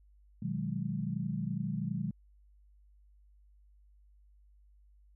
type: chord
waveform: sine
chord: G# minor seventh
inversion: first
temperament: equal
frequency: 123.47 / 155.56 / 185 / 207.7 Hz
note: B2 / D#3 / F#3 / G#3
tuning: 0 / 0 / 0 / 0 cents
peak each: -39 / -37 / -37 / -38 dBFS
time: 0.42-2.11 s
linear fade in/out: 5 ms
effects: added 50 Hz sine -59 dBFS peak until 5.15 s